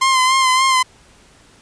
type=tone with vibrato; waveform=sawtooth; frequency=1043 Hz; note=C6; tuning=6 cents flat; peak=-8 dBFS; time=0.01-0.83 s; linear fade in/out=10 ms; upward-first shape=sine; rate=3.5 Hz; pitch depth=38 cents each way; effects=pink hiss -49 dBFS RMS until 1.61 s + resampled to 22050 Hz